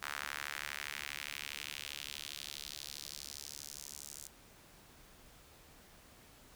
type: tone with high-pass filter sweep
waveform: sawtooth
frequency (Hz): 72.4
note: D2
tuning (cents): -24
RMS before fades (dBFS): -45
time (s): 0.02-4.28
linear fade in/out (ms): 10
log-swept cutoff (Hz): 1400 to 7200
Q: 1.8
effects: pink hiss -60 dBFS RMS until 6.55 s